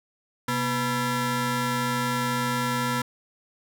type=ring-modulated tone; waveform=20% pulse; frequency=370 Hz; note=F#4; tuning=in tune; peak=-16 dBFS; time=0.48-3.02 s; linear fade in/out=5 ms; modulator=611 Hz; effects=none